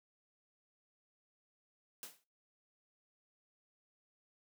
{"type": "noise with exponential decay", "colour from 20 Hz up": "white", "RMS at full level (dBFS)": -44, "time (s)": [2.03, 2.24], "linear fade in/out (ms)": 0, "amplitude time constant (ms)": 44, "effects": ["noise-tail reverb RT60 0.3 s tail -20 dB re dry", "high-pass 150 Hz 12 dB/octave"]}